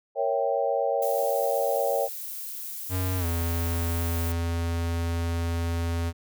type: chord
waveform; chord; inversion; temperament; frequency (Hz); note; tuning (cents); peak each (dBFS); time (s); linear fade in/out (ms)
sine; A# diminished seventh; none; equal; 466.2 / 554.4 / 659.3 / 784; A#4 / C#5 / E5 / G5; 0 / 0 / 0 / 0; -29 / -26 / -30 / -29; 0.15-2.09; 50
type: noise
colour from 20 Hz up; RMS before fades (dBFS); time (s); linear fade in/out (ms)
violet; -36; 1.02-4.32; 2
type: tone with pitch glide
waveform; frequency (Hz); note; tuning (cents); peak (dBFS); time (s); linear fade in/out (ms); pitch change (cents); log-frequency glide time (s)
square; 92.5 to 84.33; F#2 to E2; 0 to +40; -26; 2.89-6.13; 50; -160; 3.18-3.26
effects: none